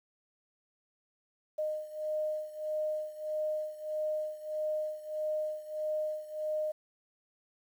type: beating tone pair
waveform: sine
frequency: 614 / 615.6 Hz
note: D#5 / D#5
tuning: -23 / -19 cents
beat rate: 1.6 Hz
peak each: -34 / -37 dBFS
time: 1.58-6.72 s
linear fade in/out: 10 ms
effects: 10-bit